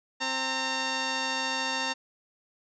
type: tone pair together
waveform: 10% pulse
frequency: 263.1 / 914 Hz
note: C4 / A#5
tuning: +10 / -34 cents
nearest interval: octave + minor seventh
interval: 2156 cents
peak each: -26 / -20 dBFS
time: 0.2-1.94 s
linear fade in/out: 20 ms
effects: resampled to 16000 Hz